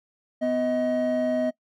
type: tone pair together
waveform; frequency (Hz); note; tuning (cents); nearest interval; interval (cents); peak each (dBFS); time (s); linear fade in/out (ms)
triangle; 250 / 630; B3 / D#5; +21 / +21; octave + major third; 1600; -23 / -21; 0.41-1.51; 20
effects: noise-tail reverb RT60 0.1 s tail -21 dB re dry + tanh soft clip ceiling -15 dBFS